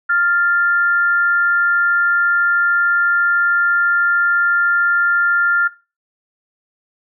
sine tone pair together, 1396.9 / 1758.9 Hz, F6 / A6, 0 / -1 cents, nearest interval major third, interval 399 cents, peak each -13 / -22 dBFS, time 0.09-5.68 s, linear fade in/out 10 ms, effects noise-tail reverb RT60 0.3 s tail -18 dB re dry

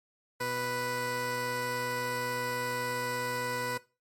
15% pulse tone pair together, 123.47 / 493.9 Hz, B2 / B4, 0 / 0 cents, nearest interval 2 octaves, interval 2400 cents, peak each -33 / -25 dBFS, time 0.4-3.78 s, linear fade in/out 10 ms, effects noise-tail reverb RT60 0.3 s tail -19 dB re dry + MP3 64 kbps

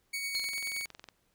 sawtooth tone with tremolo, 2235 Hz, C#7, 14 cents sharp, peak -29 dBFS, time 0.13-0.86 s, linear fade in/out 10 ms, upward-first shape sine, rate 9.7 Hz, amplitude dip 30%
click train, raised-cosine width 0.2 ms, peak -29 dBFS, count 17, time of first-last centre 0.35-1.087 s, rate 21.7 Hz
triangle tone with exponential decay, 4288 Hz, C8, 42 cents sharp, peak -28 dBFS, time 0.35-0.71 s, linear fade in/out 2 ms, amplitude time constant 78 ms
effects pink hiss -73 dBFS RMS until 1.34 s

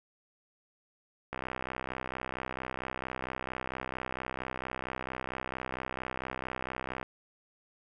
click train, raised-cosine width 0.5 ms, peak -20 dBFS, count 368, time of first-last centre 1.33-7.029 s, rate 64.4 Hz, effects none

